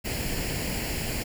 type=noise with comb filter; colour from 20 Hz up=pink; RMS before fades=-30 dBFS; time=0.04-1.24 s; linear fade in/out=20 ms; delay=0.41 ms; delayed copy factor=+0.65; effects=none